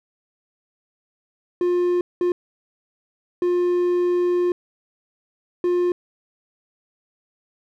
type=tone bursts at uneven times; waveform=triangle; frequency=354.5 Hz; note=F4; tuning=26 cents sharp; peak=-15 dBFS; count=4; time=1.61-2.01 / 2.21-2.32 / 3.42-4.52 / 5.64-5.92 s; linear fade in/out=2 ms; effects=none